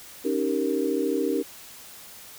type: chord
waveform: sine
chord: Eb dominant seventh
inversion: third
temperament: equal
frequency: 277.2 / 311.1 / 392 / 466.2 Hz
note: Db4 / Eb4 / G4 / Bb4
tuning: 0 / 0 / 0 / 0 cents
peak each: -28 dBFS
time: 0.24-1.43 s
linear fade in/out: 20 ms
effects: white hiss -45 dBFS RMS until 2.38 s